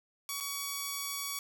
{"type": "tone with dropouts", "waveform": "5% pulse", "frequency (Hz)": 1128, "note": "C#6", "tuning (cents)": 30, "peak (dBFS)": -23, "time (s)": [0.29, 1.39], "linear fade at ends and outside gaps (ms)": 1, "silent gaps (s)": [0.402, 0.407], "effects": ["10-bit"]}